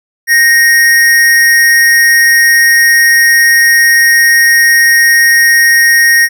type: tone with amplitude modulation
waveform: square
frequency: 1864.7 Hz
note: A#6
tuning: in tune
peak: -3 dBFS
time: 0.27-6.29 s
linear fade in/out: 50 ms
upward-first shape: sine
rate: 290 Hz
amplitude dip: 35%
effects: none